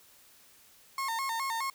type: tone with vibrato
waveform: 35% pulse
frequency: 993 Hz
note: B5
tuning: 9 cents sharp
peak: -29 dBFS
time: 0.98-1.7 s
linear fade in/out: 2 ms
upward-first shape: square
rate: 4.8 Hz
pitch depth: 150 cents each way
effects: white hiss -59 dBFS RMS until 1.74 s